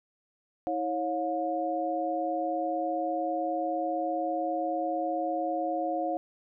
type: tone cluster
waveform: sine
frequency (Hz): 320.9 / 550 / 715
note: E4 / C#5 / F5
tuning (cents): -46 / -14 / +41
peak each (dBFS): -33 / -33 / -30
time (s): 0.67-6.17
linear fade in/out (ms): 0
effects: none